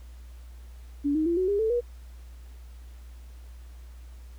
sine tone with pitch steps, 286.2 / 312.1 / 340.4 / 371.2 / 404.7 / 441.4 / 481.3 Hz, D4 / D#4 / F4 / F#4 / G#4 / A4 / B4, -45 / +5 / -44 / +6 / -45 / +5 / -45 cents, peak -22 dBFS, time 1.04-1.81 s, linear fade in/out 20 ms, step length 110 ms, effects added 60 Hz sine -42 dBFS peak until 4.38 s + pink hiss -60 dBFS RMS until 4.38 s

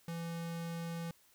square tone, 167.7 Hz, E3, 30 cents sharp, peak -39 dBFS, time 0.08-1.11 s, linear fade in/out 2 ms, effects white hiss -67 dBFS RMS until 1.34 s

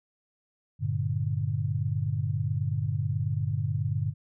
sine chord, G minor, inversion none, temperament equal with one note detuned, 98 / 116.54 / 145.57 Hz, G2 / Bb2 / D3, 0 / 0 / -15 cents, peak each -30 dBFS, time 0.79-4.14 s, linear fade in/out 50 ms, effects none

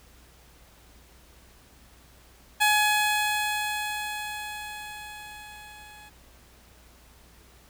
15% pulse tone with level ramp, 843 Hz, G#5, 26 cents sharp, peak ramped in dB -12 to -41 dBFS, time 2.6-6.1 s, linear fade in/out 20 ms, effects added 60 Hz sine -56 dBFS peak until 7.69 s + pink hiss -56 dBFS RMS until 7.69 s

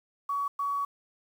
sine tone bursts at uneven times, 1129 Hz, C#6, 31 cents sharp, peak -27 dBFS, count 2, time 0.29-0.48 / 0.59-0.85 s, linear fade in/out 5 ms, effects 9-bit

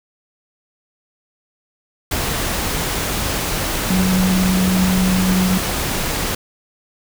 sine tone in noise, 185.5 Hz, F#3, 5 cents sharp, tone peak -14 dBFS, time 3.9-5.58 s, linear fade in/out 5 ms, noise pink, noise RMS -21 dBFS, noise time 2.11-6.35 s, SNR +4 dB, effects none

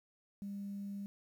sine tone, 200.2 Hz, G3, 37 cents sharp, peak -39 dBFS, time 0.42-1.06 s, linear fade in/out 0 ms, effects tanh soft clip ceiling -35 dBFS + 11-bit

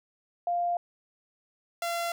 sine / sawtooth tone pair in turn, 698.5 / 684.1 Hz, F5 / F5, 0 / -36 cents, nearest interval unison, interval 36 cents, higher first, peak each -25 dBFS, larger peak neither, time 0.47-0.77 / 1.82-2.12 s, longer neither, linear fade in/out 2 ms, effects none

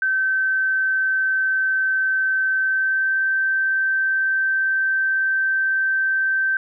sine tone with pitch glide, 1542 to 1554.5 Hz, G6 to G6, -29 to -15 cents, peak -17 dBFS, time 0.02-6.57 s, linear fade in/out 2 ms, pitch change +14 cents, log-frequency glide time 2.6-3.16 s, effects none

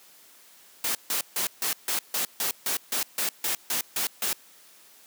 white noise bursts, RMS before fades -27 dBFS, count 14, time 0.84-4.33 s, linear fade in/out 2 ms, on 110 ms, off 150 ms, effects white hiss -54 dBFS RMS until 5.06 s + high-pass 200 Hz 12 dB/octave

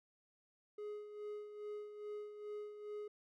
triangle tone with tremolo, 418.4 Hz, G#4, 13 cents sharp, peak -40 dBFS, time 0.78-3.08 s, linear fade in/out 5 ms, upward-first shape sine, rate 2.4 Hz, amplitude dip 60%, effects none

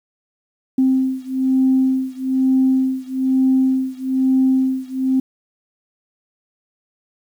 sine beating tone pair, 261.6 / 262.7 Hz, C4 / C4, 0 / +7 cents, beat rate 1.1 Hz, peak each -16 / -17 dBFS, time 0.78-5.2 s, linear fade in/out 5 ms, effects tanh soft clip ceiling -6 dBFS + 8-bit

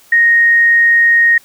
sine tone, 1864.7 Hz, A#6, in tune, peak -6 dBFS, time 0.12-1.38 s, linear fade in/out 5 ms, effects white hiss -46 dBFS RMS until 1.44 s

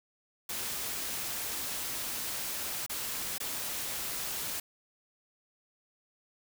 white noise with dropouts, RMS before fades -36 dBFS, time 0.49-4.6 s, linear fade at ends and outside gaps 5 ms, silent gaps 2.864-2.895 / 3.382-3.401 s, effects none

